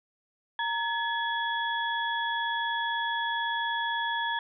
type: tone cluster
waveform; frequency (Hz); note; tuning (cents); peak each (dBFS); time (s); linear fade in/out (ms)
sine; 929 / 1708 / 3362; A#5 / G#6 / G#7; -6 / +48 / +20; -30 / -31 / -35; 0.59-4.39; 2
effects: none

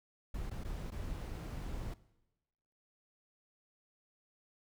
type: noise with dropouts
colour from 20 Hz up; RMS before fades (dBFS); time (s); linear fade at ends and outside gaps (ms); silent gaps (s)
brown; -41; 0.34-1.94; 5; 0.499-0.511 / 0.637-0.647 / 0.905-0.918
effects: noise-tail reverb RT60 1.0 s tail -19 dB re dry

